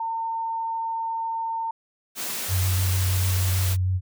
sine tone, 907 Hz, A#5, 48 cents flat, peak -25 dBFS, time 0-1.71 s, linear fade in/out 5 ms
white high-pass noise, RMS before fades -30 dBFS, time 2.15-3.77 s, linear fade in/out 50 ms, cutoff 130 Hz, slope 48 dB/octave
sine tone with vibrato, 92.5 Hz, F#2, in tune, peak -20 dBFS, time 2.48-4.01 s, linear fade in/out 50 ms, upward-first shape sine, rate 6.5 Hz, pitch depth 18 cents each way
effects none

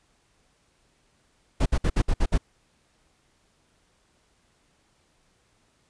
brown noise bursts, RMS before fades -20 dBFS, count 7, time 1.6-2.38 s, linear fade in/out 10 ms, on 60 ms, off 60 ms, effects pink hiss -66 dBFS RMS until 5.89 s + resampled to 22050 Hz

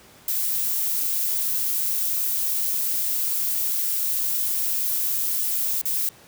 violet noise with dropouts, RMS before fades -24 dBFS, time 0.28-6.09 s, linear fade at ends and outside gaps 2 ms, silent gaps 5.814-5.854 s, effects pink hiss -50 dBFS RMS until 6.27 s + high-pass 80 Hz 12 dB/octave

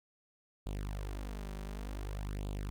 sawtooth tone with flanger, 50 Hz, G1, 35 cents sharp, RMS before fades -40 dBFS, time 0.66-2.7 s, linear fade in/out 0 ms, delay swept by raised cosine 0.26 to 5.26 ms, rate 0.55 Hz, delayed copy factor +0.7, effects none

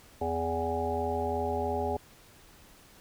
harmonic tone, 82.9 Hz, E2, 10 cents sharp, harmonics 1 / 3 / 5 / 7 / 9 / 10, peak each -36 / -38 / -33 / -36 / -35 / -35 dBFS, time 0.21-1.97 s, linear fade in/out 5 ms, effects pink hiss -56 dBFS RMS until 3 s

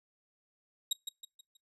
25% pulse tone with echo, 3796 Hz, A#7, 31 cents sharp, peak -24 dBFS, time 0.91-0.93 s, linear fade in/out 5 ms, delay 160 ms, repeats 4, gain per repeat -8 dB, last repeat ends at 1.57 s, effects noise-tail reverb RT60 0.2 s tail -24 dB re dry + resampled to 32000 Hz

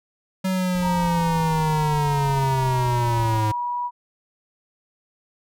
square linear sweep, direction down, 189.2 to 106.5 Hz, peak -21 dBFS, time 0.44-3.52 s, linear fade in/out 10 ms
brown noise, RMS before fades -36 dBFS, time 0.75-3.39 s, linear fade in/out 2 ms
sine tone with pitch glide, 934 to 972 Hz, A#5 to B5, +3 to -28 cents, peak -23 dBFS, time 0.81-3.91 s, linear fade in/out 50 ms, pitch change +69 cents, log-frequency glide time 2.24-3.78 s
effects none

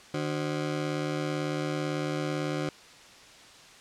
25% pulse ring-modulated tone, 225 Hz, A3, 39 cents sharp, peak -22 dBFS, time 0.14-2.69 s, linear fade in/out 2 ms, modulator 73.5 Hz, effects white hiss -51 dBFS RMS until 3.8 s + low-pass 6000 Hz 12 dB/octave

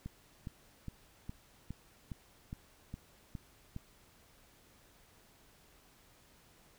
click train, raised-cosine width 5 ms, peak -29 dBFS, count 10, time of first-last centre 0.06-3.764 s, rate 2.43 Hz, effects pink hiss -64 dBFS RMS until 6.78 s

